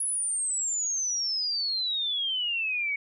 sine exponential sweep, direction down, 10548 to 2217 Hz, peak -26 dBFS, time 0-2.96 s, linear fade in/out 5 ms, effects none

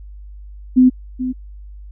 sine tone with echo, 254.6 Hz, C4, 47 cents flat, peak -6 dBFS, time 0.76-0.9 s, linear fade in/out 20 ms, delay 430 ms, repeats 1, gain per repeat -12 dB, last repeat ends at 1.33 s, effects added 50 Hz sine -33 dBFS peak until 1.91 s

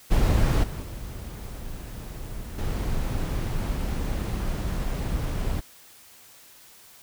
brown noise with level steps, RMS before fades -20 / -32 / -36 / -27 dBFS, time 0.1-5.61 s, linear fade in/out 20 ms, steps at 0.63 / 0.82 / 2.58 s, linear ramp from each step 10 ms, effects white hiss -51 dBFS RMS until 7.02 s

